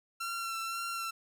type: tone with vibrato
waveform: sawtooth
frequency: 1357 Hz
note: E6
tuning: 50 cents sharp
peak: -31 dBFS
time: 0.2-1.11 s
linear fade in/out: 10 ms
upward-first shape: sine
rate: 1.9 Hz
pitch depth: 21 cents each way
effects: none